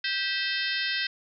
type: harmonic tone with a mistuned harmonic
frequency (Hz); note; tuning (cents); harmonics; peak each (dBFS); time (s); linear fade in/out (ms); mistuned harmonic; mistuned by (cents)
523.3; C5; 0; 3 / 4 / 5 / 6 / 7 / 8 / 9 / 10; -32 / -33 / -34 / -35 / -35 / -36 / -37 / -37; 0.04-1.07; 5; 4; -120
effects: none